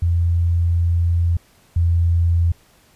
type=tone pair in turn; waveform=sine; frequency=85.3 / 84.91 Hz; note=F2 / F2; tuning=-40 / -48 cents; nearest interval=unison; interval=8 cents; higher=first; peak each=-14 / -13 dBFS; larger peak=second; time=0.02-1.37 / 1.76-2.52 s; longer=first; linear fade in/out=5 ms; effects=pink hiss -54 dBFS RMS until 2.95 s + resampled to 32000 Hz